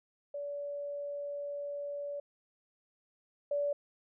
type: tone pair in turn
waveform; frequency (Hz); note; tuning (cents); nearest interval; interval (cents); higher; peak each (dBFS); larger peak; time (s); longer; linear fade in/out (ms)
sine; 574 / 576; D5 / D5; -40 / -34; unison; 6; second; -36 / -29; second; 0.34-2.2 / 3.51-3.73; first; 5
effects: none